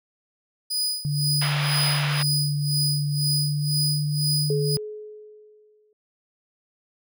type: tone with tremolo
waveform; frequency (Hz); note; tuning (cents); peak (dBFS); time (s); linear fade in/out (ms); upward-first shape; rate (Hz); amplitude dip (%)
sawtooth; 4967; D#8; -4; -19; 0.7-4.77; 10; sine; 2; 85
type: tone with pitch glide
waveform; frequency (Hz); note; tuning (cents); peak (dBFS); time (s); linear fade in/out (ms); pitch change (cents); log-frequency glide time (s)
sine; 145.9 to 148.45; D3 to D3; -11 to +19; -22; 1.05-4.77; 0; +30; 3.3-3.78
type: band-pass noise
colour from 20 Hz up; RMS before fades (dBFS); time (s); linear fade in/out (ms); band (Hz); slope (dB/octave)
white; -29; 1.41-2.23; 10; 570 to 3500; 24
type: tone with exponential decay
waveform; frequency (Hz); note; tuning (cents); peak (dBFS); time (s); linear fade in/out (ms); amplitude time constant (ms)
sine; 425; G#4; +40; -21; 4.5-5.93; 2; 310
effects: none